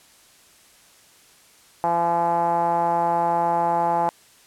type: tone with low-pass filter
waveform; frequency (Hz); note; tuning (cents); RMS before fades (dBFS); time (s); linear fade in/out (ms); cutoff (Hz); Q
5% pulse; 170.4; F3; -42; -21; 1.84-4.09; 0; 820; 6.1
effects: white hiss -53 dBFS RMS until 4.46 s + low-pass 11000 Hz 12 dB/octave